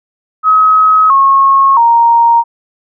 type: tone with pitch steps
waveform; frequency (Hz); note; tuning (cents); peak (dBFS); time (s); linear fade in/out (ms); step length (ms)
sine; 1274 / 1090 / 932.6; D#6 / C#6 / A#5; +41 / -29 / +1; -4; 0.43-2.44; 50; 670
effects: none